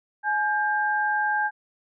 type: tone pair together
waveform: sine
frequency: 844 / 1593.3 Hz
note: G#5 / G6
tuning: +28 / +28 cents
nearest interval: major seventh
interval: 1100 cents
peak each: -24 dBFS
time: 0.23-1.51 s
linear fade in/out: 50 ms
effects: none